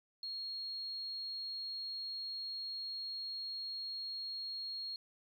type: tone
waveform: triangle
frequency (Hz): 4275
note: C8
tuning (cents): +36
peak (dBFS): -36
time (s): 0.23-4.96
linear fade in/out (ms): 2
effects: tanh soft clip ceiling -38 dBFS + 12-bit